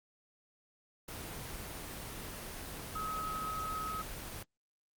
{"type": "tone in noise", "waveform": "sine", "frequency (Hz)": 1276, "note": "D#6", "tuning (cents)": 43, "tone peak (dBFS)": -36, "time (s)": [2.95, 4.02], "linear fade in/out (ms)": 5, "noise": "pink", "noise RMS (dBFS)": -43, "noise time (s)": [1.08, 4.43], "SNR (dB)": 4, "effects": ["Opus 24 kbps"]}